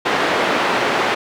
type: band-pass noise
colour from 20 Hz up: pink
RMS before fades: -18 dBFS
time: 0.05-1.15 s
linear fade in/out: 10 ms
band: 380 to 2500 Hz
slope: 12 dB/octave
effects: none